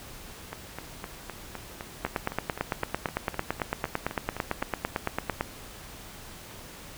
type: two click trains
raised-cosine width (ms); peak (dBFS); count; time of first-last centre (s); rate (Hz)
0.5; -11 / -20; 31 / 17; 2.05-5.409 / 0.53-4.622; 8.93 / 3.91
effects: pink hiss -45 dBFS RMS until 6.97 s